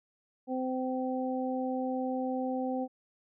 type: harmonic tone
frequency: 257.6 Hz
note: C4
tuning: 27 cents flat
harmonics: 1 / 2 / 3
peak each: -32 / -35 / -37 dBFS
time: 0.47-2.88 s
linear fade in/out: 50 ms
effects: none